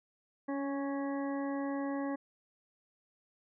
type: harmonic tone with a mistuned harmonic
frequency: 277.2 Hz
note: C#4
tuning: in tune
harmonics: 1 / 2 / 3 / 4 / 6 / 7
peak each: -34 / -40 / -44 / -46 / -50 / -51 dBFS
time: 0.48-2.16 s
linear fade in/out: 10 ms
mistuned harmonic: 1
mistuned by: +16 cents
effects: none